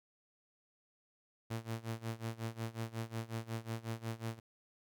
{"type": "tone with tremolo", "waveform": "sawtooth", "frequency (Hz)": 113.7, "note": "A#2", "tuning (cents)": -43, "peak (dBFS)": -32, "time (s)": [1.5, 4.4], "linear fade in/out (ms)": 10, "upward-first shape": "sine", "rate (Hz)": 5.5, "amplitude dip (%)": 90, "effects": []}